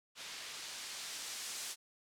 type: noise with low-pass filter sweep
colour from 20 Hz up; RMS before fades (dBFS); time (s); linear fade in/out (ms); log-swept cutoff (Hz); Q
blue; -45; 0.15-1.76; 50; 3900 to 7500; 0.76
effects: none